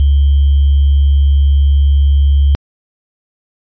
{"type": "tone with sample-and-hold", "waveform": "sine", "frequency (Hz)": 70.1, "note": "C#2", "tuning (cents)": 20, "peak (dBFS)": -6, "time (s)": [0, 2.55], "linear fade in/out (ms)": 0, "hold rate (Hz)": 3150, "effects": ["resampled to 11025 Hz"]}